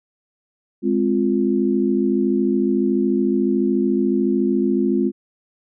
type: chord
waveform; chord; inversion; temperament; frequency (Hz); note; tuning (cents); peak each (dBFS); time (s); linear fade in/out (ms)
sine; F minor; first; equal; 207.7 / 261.6 / 349.2; Ab3 / C4 / F4; 0 / 0 / 0; -20; 0.82-5.12; 50
effects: none